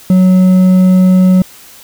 triangle tone with hard clipping, 185 Hz, F#3, in tune, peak -5 dBFS, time 0.1-1.42 s, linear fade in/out 2 ms, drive 7 dB, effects white hiss -37 dBFS RMS until 1.83 s

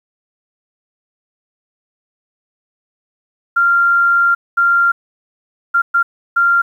sine tone bursts at uneven times, 1388 Hz, F6, 11 cents flat, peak -9 dBFS, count 5, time 3.56-4.35 / 4.57-4.92 / 5.74-5.82 / 5.94-6.03 / 6.36-6.62 s, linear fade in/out 10 ms, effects 8-bit

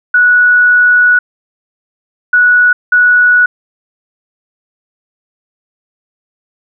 sine tone bursts at uneven times, 1469 Hz, F#6, 13 cents flat, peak -4 dBFS, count 3, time 0.14-1.19 / 2.33-2.73 / 2.92-3.46 s, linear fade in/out 5 ms, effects none

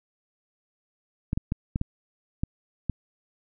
clicks, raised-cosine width 5 ms, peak -13 dBFS, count 7, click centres 1.331 / 1.375 / 1.521 / 1.759 / 1.814 / 2.435 / 2.897 s, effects none

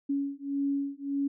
sine beating tone pair, 278.8 / 280.5 Hz, C#4 / C#4, +10 / +21 cents, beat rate 1.7 Hz, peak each -31 dBFS, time 0.09-1.28 s, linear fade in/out 10 ms, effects none

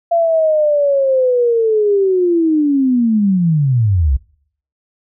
sine linear sweep, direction down, 684 to 60 Hz, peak -10 dBFS, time 0.11-4.17 s, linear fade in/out 10 ms, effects noise-tail reverb RT60 0.6 s tail -23 dB re dry

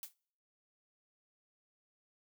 blue noise with exponential decay, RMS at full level -40 dBFS, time 0.03-0.14 s, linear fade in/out 1 ms, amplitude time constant 23 ms, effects noise-tail reverb RT60 0.6 s tail -26 dB re dry

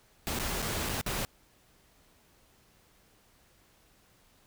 pink noise with dropouts, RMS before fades -33 dBFS, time 0.27-1.25 s, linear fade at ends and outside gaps 0 ms, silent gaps 0.389-0.397 / 0.62-0.625 / 0.889-0.894 / 1.013-1.063 s, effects pink hiss -64 dBFS RMS until 4.46 s

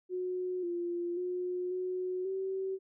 sine tone with pitch steps, 365.1 / 347.2 / 360.8 / 367.1 / 382.4 Hz, F#4 / F4 / F#4 / F#4 / G4, -23 / -10 / -44 / -14 / -43 cents, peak -32 dBFS, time 0.09-2.79 s, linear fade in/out 50 ms, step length 540 ms, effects none

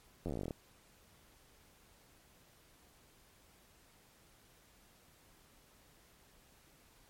slowing click train, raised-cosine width 2 ms, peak -26 dBFS, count 15, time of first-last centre 0.26-0.508 s, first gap 11 ms, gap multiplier 1.07, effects pink hiss -65 dBFS RMS until 7.09 s + MP3 64 kbps

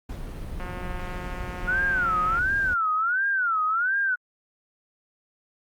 brown noise, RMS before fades -34 dBFS, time 0.09-2.74 s, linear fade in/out 5 ms
click train, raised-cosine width 0.5 ms, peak -23 dBFS, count 323, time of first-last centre 0.6-2.389 s, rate 180 Hz
sine tone with vibrato, 1420 Hz, F6, 28 cents sharp, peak -21 dBFS, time 1.67-4.16 s, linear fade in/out 20 ms, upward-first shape sine, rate 1.4 Hz, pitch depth 220 cents each way
effects Opus 48 kbps

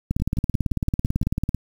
two click trains, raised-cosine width 5 ms, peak -9 / -17 dBFS, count 27 / 7, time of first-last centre 0.11-1.546 / 0.2-1.229 s, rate 18.1 / 5.83 Hz, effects 7-bit

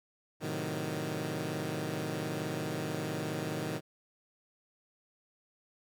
15% pulse chord, A diminished seventh, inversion none, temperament equal, 110 / 130.81 / 155.56 / 185 Hz, A2 / C3 / Eb3 / Gb3, 0 / 0 / 0 / 0 cents, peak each -35 / -35 / -30 / -35 dBFS, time 0.4-3.81 s, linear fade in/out 50 ms, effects none

